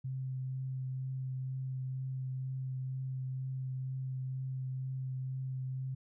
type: tone with vibrato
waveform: sine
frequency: 130.81 Hz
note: C3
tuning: in tune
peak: -35 dBFS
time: 0.04-5.95 s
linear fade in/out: 10 ms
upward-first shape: triangle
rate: 2.1 Hz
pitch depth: 13 cents each way
effects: none